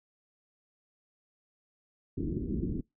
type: low-pass noise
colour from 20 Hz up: white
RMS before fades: -33 dBFS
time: 2.17-2.81 s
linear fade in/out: 10 ms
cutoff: 350 Hz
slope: 48 dB/octave
effects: noise-tail reverb RT60 0.2 s tail -25 dB re dry